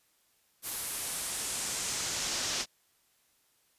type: noise with band-pass filter sweep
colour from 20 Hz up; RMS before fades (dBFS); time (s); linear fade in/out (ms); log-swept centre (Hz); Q
brown; -35; 0.62-2.66; 50; 12000 to 5600; 1.6
effects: white hiss -70 dBFS RMS until 3.78 s + resampled to 32000 Hz